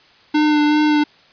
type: tone with vibrato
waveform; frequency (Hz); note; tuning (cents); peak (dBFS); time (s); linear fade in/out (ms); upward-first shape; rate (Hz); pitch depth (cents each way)
square; 300; D4; +37; -13; 0.34-1.04; 10; sine; 2.6; 17
effects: white hiss -50 dBFS RMS until 1.32 s + resampled to 11025 Hz